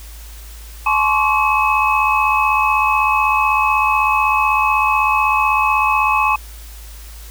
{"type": "tone cluster", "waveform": "sine", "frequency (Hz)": [855, 1062, 1138, 2563], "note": ["A5", "C6", "C#6", "E7"], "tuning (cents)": [-50, 25, 45, -49], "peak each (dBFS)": -18, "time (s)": [0.86, 6.36], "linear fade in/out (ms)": 5, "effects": ["added 54 Hz sine -33 dBFS peak until 7.3 s", "white hiss -41 dBFS RMS until 7.3 s"]}